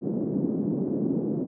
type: band-pass noise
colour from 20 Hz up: white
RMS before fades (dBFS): -27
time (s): 0.01-1.47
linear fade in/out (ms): 50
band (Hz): 180 to 330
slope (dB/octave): 24
effects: none